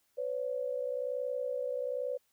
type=tone pair together; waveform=sine; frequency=505 / 566.1 Hz; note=B4 / C#5; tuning=+39 / +36 cents; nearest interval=major second; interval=197 cents; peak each=-34 / -36 dBFS; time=0.17-2.18 s; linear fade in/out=20 ms; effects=white hiss -74 dBFS RMS until 2.32 s